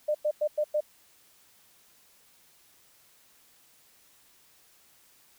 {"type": "tone bursts", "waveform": "sine", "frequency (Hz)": 602, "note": "D5", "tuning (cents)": 43, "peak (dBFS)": -23, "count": 5, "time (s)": [0.08, 0.807], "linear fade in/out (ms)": 10, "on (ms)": 67, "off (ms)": 98, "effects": ["white hiss -61 dBFS RMS until 5.38 s"]}